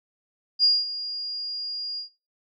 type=tone with ADSR envelope; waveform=sine; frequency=4837 Hz; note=D#8; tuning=50 cents flat; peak=-14 dBFS; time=0.59-2.09 s; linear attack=48 ms; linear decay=210 ms; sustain=-15 dB; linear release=110 ms; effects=noise-tail reverb RT60 0.5 s tail -25 dB re dry